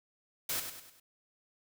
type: noise with echo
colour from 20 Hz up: white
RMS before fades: -34 dBFS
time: 0.49-0.6 s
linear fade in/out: 5 ms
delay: 100 ms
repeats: 4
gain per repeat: -7 dB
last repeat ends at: 1 s
effects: none